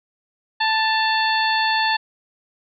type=harmonic tone with a mistuned harmonic; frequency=880 Hz; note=A5; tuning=in tune; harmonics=1 / 2 / 3 / 4 / 5; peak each=-20 / -22 / -27 / -27 / -26 dBFS; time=0.6-1.97 s; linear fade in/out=10 ms; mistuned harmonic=3; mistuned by=+35 cents; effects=none